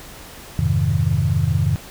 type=chord; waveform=sine; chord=F minor seventh; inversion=none; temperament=equal; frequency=87.31 / 103.83 / 130.81 / 155.56 Hz; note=F2 / Ab2 / C3 / Eb3; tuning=0 / 0 / 0 / 0 cents; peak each=-21 dBFS; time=0.59-1.76 s; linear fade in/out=0 ms; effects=pink hiss -39 dBFS RMS until 1.9 s